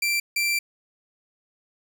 sawtooth tone bursts at uneven times, 2352 Hz, D7, 2 cents sharp, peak -18 dBFS, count 2, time 0.02-0.2 / 0.36-0.59 s, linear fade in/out 5 ms, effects none

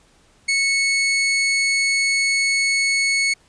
sawtooth tone, 2205 Hz, C#7, 10 cents flat, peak -13 dBFS, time 0.48-3.34 s, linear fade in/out 10 ms, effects pink hiss -56 dBFS RMS until 3.48 s + resampled to 22050 Hz

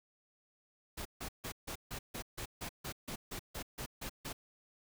pink noise bursts, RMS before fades -42 dBFS, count 15, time 0.97-4.33 s, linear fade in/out 10 ms, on 84 ms, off 150 ms, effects none

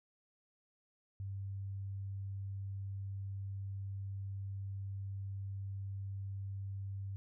sine tone, 98 Hz, G2, in tune, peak -39 dBFS, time 1.2-7.16 s, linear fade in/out 0 ms, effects none

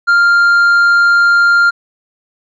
sine tone with tanh clipping, 1396.9 Hz, F6, in tune, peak -7 dBFS, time 0.07-1.71 s, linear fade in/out 20 ms, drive 4 dB, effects none

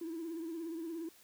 triangle tone with vibrato, 329.6 Hz, E4, in tune, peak -35 dBFS, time 0.01-1.09 s, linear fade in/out 5 ms, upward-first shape triangle, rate 17 Hz, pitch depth 84 cents each way, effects tanh soft clip ceiling -35 dBFS + white hiss -62 dBFS RMS until 1.23 s

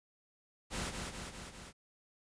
pink noise with echo, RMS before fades -38 dBFS, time 0.7-0.93 s, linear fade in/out 50 ms, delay 200 ms, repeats 4, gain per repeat -3 dB, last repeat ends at 1.73 s, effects resampled to 22050 Hz

